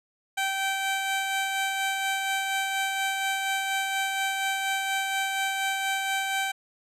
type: tone with tremolo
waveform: 15% pulse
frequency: 776 Hz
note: G5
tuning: 18 cents flat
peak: -18 dBFS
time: 0.37-6.52 s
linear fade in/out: 10 ms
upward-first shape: sine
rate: 4.2 Hz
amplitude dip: 30%
effects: low-pass 12000 Hz 12 dB/octave